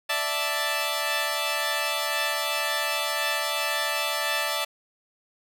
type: chord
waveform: 10% pulse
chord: D suspended second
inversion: none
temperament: equal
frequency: 587.3 / 659.3 / 880 Hz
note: D5 / E5 / A5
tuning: 0 / 0 / 0 cents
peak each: -21 dBFS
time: 0.09-4.65 s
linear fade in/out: 10 ms
effects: none